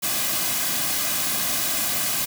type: noise with comb filter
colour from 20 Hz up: white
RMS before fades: -24 dBFS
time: 0.02-2.26 s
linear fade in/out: 20 ms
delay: 2.2 ms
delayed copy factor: -0.6
effects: none